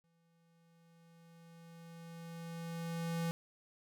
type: tone with exponential growth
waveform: square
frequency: 167 Hz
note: E3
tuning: 23 cents sharp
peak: -34 dBFS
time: 0.04-3.31 s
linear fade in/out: 0 ms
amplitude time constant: 710 ms
effects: none